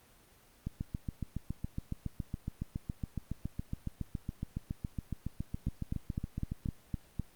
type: two click trains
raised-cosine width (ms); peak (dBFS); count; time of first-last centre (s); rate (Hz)
5; -23 / -21; 44 / 7; 0.67-6.659 / 5.67-7.197; 7.18 / 3.93
effects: pink hiss -62 dBFS RMS until 7.35 s + Opus 24 kbps